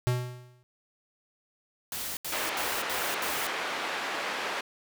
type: tone with exponential decay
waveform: square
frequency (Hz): 124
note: B2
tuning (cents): +7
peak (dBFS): -22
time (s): 0.07-0.63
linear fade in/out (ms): 0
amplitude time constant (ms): 120
type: noise bursts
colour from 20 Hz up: white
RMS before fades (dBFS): -35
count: 5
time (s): 1.92-3.47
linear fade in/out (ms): 2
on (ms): 250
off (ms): 75
type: band-pass noise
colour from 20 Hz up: white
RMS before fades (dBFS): -33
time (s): 2.32-4.61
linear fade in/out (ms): 5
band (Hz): 360 to 2200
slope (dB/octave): 12
effects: none